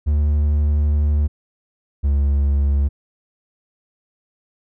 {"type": "tone pair in turn", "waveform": "triangle", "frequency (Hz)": [74, 70.43], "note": ["D2", "C#2"], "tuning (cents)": [14, 28], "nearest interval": "minor second", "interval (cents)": 86, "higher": "first", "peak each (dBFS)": -12, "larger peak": "neither", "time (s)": [[0.06, 1.28], [2.03, 2.89]], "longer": "first", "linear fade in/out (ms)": 20, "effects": []}